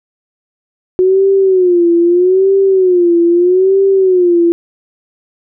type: tone with vibrato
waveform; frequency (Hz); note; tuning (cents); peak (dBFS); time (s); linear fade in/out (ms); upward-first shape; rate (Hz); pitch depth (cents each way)
sine; 364.7; F#4; -25; -6; 0.99-4.52; 0; sine; 0.79; 120
effects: none